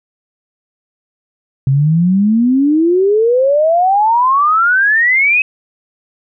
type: exponential sweep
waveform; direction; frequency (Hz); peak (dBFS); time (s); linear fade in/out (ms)
sine; up; 130.81 to 2570; -8; 1.67-5.42; 2
effects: none